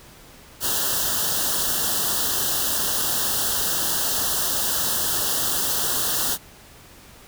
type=band-stop noise; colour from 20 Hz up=white; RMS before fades=-23 dBFS; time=0.6-6.38 s; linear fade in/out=50 ms; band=1800 to 2800 Hz; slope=96 dB/octave; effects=pink hiss -47 dBFS RMS until 7.27 s